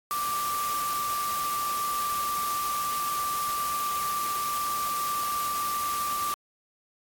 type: tone in noise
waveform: sine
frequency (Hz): 1174.7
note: D6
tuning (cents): 0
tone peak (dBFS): -27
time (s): 0.11-6.34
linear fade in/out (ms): 0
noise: white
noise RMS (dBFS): -35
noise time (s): 0.11-6.34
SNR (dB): +5
effects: AAC 64 kbps